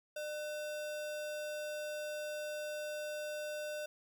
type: tone with sample-and-hold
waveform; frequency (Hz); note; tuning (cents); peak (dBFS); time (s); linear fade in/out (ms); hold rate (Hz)
sine; 600; D5; +37; -38; 0.16-3.86; 5; 2100
effects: none